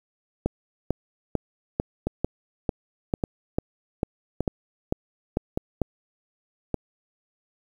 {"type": "two click trains", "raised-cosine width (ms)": 2, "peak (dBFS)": [-9, -11], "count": [13, 5], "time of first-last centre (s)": [[0.46, 5.817], [2.07, 6.743]], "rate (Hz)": [2.24, 0.856], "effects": ["8-bit"]}